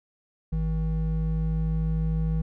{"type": "tone pair together", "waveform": "triangle", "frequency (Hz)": [53.24, 160], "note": ["G#1", "D#3"], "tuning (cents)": [44, 49], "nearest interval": "octave + perfect fifth", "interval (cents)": 1905, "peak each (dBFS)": -24, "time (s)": [0.52, 2.42], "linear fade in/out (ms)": 10, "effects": []}